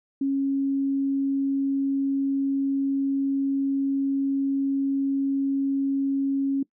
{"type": "tone", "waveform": "sine", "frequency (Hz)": 274.3, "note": "C#4", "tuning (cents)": -18, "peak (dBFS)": -21, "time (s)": [0.21, 6.63], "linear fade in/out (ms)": 5, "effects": ["noise-tail reverb RT60 0.1 s tail -21 dB re dry"]}